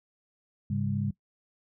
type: tone cluster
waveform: sine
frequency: 103.8 / 137.8 / 200.6 Hz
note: G#2 / C#3 / G3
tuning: 0 / -10 / +40 cents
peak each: -31 dBFS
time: 0.7-1.11 s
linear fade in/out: 5 ms
effects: noise-tail reverb RT60 0.1 s tail -20 dB re dry